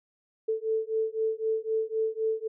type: beating tone pair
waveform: sine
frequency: 440 / 443.9 Hz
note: A4 / A4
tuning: 0 / +15 cents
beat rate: 3.9 Hz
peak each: -29 dBFS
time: 0.48-2.48 s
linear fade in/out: 10 ms
effects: none